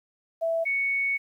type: tone pair in turn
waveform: sine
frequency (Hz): 660 / 2220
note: E5 / C#7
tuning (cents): +2 / +2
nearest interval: octave + major sixth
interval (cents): 2100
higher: second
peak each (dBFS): -23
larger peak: neither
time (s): 0.41-0.65 / 0.65-1.18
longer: second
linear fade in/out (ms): 20
effects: 10-bit